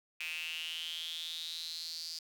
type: tone with high-pass filter sweep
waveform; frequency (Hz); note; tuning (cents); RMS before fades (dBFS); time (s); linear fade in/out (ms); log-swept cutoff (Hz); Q
square; 81.8; E2; -13; -41; 0.2-2.19; 5; 2500 to 4800; 8.6
effects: none